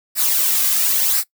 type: noise with flanger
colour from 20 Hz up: blue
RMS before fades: -17 dBFS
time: 0.15-1.24 s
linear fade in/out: 50 ms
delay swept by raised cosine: 0.3 to 2.2 ms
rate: 0.96 Hz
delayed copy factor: -0.55
effects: noise-tail reverb RT60 0.1 s tail -20 dB re dry